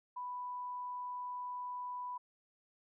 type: tone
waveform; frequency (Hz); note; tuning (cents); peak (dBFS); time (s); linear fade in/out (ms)
sine; 990; B5; +4; -39; 0.16-2.18; 10
effects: none